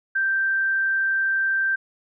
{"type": "tone", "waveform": "sine", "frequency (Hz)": 1568, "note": "G6", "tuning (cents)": 0, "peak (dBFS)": -19, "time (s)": [0.15, 1.76], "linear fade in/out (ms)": 10, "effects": []}